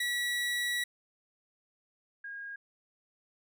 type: tone pair in turn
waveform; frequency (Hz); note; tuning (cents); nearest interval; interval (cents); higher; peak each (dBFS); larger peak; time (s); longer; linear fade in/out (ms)
30% pulse / sine; 1938 / 1629.7; B6 / G#6; -33 / -33; minor third; 300; first; -27 / -39; first; 0-0.84 / 2.24-2.56; first; 5
effects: none